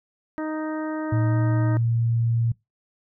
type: harmonic tone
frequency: 311.1 Hz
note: D#4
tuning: in tune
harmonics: 1 / 2 / 3 / 4 / 5 / 6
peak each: -27 / -33 / -37 / -39 / -41 / -43 dBFS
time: 0.38-1.77 s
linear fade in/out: 0 ms
type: tone with pitch glide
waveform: sine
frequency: 114.2 to 116.06 Hz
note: A#2 to A#2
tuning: -35 to -7 cents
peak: -19 dBFS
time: 1.12-2.52 s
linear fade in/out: 5 ms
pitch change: +28 cents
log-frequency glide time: 1.28-1.36 s
effects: noise-tail reverb RT60 0.2 s tail -23 dB re dry